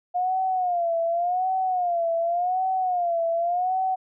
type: tone with vibrato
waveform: sine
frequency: 710 Hz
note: F5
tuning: 28 cents sharp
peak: -21 dBFS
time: 0.14-3.96 s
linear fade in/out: 20 ms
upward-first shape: sine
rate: 0.88 Hz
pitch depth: 110 cents each way
effects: none